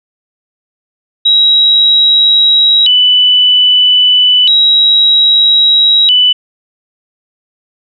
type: tone with vibrato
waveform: sine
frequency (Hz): 3391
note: G#7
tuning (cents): +35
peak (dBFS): -4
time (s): 1.25-6.33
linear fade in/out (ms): 10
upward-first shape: square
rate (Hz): 0.31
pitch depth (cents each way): 220
effects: none